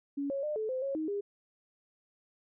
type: tone with pitch steps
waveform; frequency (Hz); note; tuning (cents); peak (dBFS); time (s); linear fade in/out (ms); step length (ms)
sine; 281.8 / 551 / 602 / 435.1 / 516 / 548 / 313.6 / 405.1; C#4 / C#5 / D5 / A4 / C5 / C#5 / D#4 / G#4; +29 / -11 / +43 / -19 / -24 / -20 / +14 / -43; -31; 0.17-1.21; 10; 130
effects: none